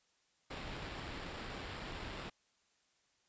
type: noise with sample-and-hold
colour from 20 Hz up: pink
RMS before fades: -45 dBFS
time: 0.5-2.3 s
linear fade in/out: 10 ms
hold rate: 6300 Hz
effects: white hiss -75 dBFS RMS until 3.28 s + resampled to 16000 Hz